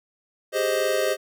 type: chord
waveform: square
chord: Ab major seventh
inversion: third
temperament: equal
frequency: 392 / 415.3 / 523.3 / 622.3 Hz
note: G4 / Ab4 / C5 / Eb5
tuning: 0 / 0 / 0 / 0 cents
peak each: -29 / -30 / -26 / -26 dBFS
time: 0.52-1.17 s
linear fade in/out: 50 ms
effects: none